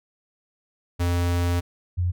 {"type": "tone pair in turn", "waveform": ["square", "sine"], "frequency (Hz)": [87.31, 88.94], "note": ["F2", "F2"], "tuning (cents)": [0, 32], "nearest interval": "unison", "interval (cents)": 32, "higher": "second", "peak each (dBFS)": [-21, -20], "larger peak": "second", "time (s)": [[0.99, 1.61], [1.97, 2.12]], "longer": "first", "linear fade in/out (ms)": 20, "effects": []}